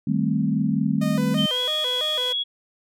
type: chord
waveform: sine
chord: A half-diminished seventh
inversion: second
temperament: equal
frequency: 155.56 / 196 / 220 / 261.6 Hz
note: Eb3 / G3 / A3 / C4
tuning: 0 / 0 / 0 / 0 cents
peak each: -25 / -24 / -24 / -26 dBFS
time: 0.07-1.46 s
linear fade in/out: 5 ms
type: tone with vibrato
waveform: sawtooth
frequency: 554.4 Hz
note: C#5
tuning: in tune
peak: -25 dBFS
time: 1.01-2.33 s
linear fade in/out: 10 ms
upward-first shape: square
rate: 3 Hz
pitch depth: 180 cents each way
type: tone with pitch glide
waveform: sine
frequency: 3099 to 3341 Hz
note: G7 to G#7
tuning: -21 to +10 cents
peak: -22 dBFS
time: 1.37-2.44 s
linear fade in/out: 20 ms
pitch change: +131 cents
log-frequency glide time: 1.48-1.6 s
effects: none